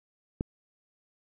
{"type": "click", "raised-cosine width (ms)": 3, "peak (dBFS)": -16, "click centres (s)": 0.409, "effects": []}